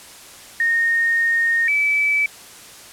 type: tone pair in turn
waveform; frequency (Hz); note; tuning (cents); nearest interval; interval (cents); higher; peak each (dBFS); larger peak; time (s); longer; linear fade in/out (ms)
sine; 1846 / 2304; A#6 / D7; -17 / -34; major third; 383; second; -15; neither; 0.6-1.68 / 1.68-2.26; first; 2
effects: white hiss -41 dBFS RMS until 2.92 s + low-pass 11000 Hz 12 dB/octave